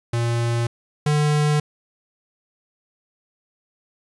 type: tone pair in turn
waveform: square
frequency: 117.7 / 149.31 Hz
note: A#2 / D3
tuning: +17 / +29 cents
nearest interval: major third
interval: 412 cents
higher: second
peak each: -20 / -17 dBFS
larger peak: second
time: 0.13-0.67 / 1.06-1.6 s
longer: neither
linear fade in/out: 5 ms
effects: resampled to 24000 Hz + 9-bit